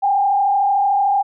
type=tone with frequency modulation; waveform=sine; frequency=799 Hz; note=G5; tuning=33 cents sharp; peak=-13 dBFS; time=0.02-1.23 s; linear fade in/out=20 ms; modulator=33.4 Hz; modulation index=0.86; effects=none